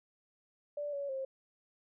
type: tone with pitch steps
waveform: sine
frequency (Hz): 584 / 564 / 533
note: D5 / C#5 / C5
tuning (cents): -10 / +30 / +32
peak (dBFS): -35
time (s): 0.77-1.25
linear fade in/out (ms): 5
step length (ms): 160
effects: none